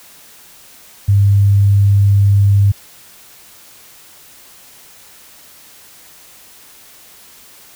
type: tone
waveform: sine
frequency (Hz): 100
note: G2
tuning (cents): +35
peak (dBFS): -7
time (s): 1.08-2.72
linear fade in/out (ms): 10
effects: white hiss -42 dBFS RMS until 7.75 s